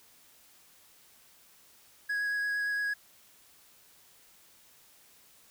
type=tone with vibrato; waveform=triangle; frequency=1661.2 Hz; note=G#6; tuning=in tune; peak=-27 dBFS; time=2.09-2.94 s; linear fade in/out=10 ms; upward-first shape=sine; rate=8.7 Hz; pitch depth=10 cents each way; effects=white hiss -60 dBFS RMS until 5.5 s